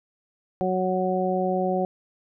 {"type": "harmonic tone", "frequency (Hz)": 185, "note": "F#3", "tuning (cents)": 0, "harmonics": [1, 2, 3, 4], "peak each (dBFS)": [-27, -27, -27, -27], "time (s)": [0.61, 1.85], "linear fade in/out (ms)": 0, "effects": []}